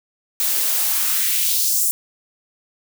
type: noise with high-pass filter sweep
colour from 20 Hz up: blue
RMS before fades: -19 dBFS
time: 0.4-1.91 s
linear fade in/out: 0 ms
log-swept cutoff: 240 to 8500 Hz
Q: 1.7
effects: none